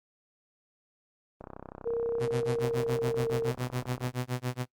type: click train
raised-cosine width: 1 ms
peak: -27 dBFS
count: 87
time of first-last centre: 1.41-4.073 s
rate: 32.3 Hz
type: tone with pitch glide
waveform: sine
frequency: 466.2 to 457.9 Hz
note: A#4 to A#4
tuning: 0 to -31 cents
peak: -27 dBFS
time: 1.85-3.52 s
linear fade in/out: 20 ms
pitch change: -31 cents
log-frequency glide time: 2.56-3.29 s
type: tone with tremolo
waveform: sawtooth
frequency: 125.3 Hz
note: B2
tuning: 25 cents sharp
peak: -24 dBFS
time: 2.19-4.66 s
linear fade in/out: 50 ms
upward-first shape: sine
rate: 7.1 Hz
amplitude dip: 100%
effects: noise-tail reverb RT60 0.1 s tail -22 dB re dry + Opus 32 kbps

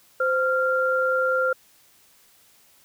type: tone pair together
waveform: sine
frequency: 518 / 1387.7 Hz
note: C5 / F6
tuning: -17 / -11 cents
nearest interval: octave + perfect fourth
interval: 1706 cents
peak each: -22 dBFS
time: 0.2-1.53 s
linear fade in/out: 5 ms
effects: white hiss -57 dBFS RMS until 2.84 s

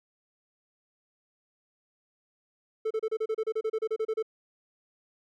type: tone bursts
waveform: triangle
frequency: 440 Hz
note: A4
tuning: in tune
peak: -24 dBFS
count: 16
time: 2.85-4.227 s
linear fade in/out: 10 ms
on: 57 ms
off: 31 ms
effects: none

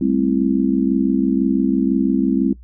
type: chord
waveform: sine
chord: A minor seventh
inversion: third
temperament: just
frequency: 198 / 220 / 264 / 330 Hz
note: G3 / A3 / C4 / E4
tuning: +18 / 0 / +16 / +2 cents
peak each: -20 / -23 / -17 / -21 dBFS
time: 0.01-2.53 s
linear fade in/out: 5 ms
effects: noise-tail reverb RT60 0.1 s tail -19 dB re dry + added 60 Hz sine -38 dBFS peak until 2.63 s

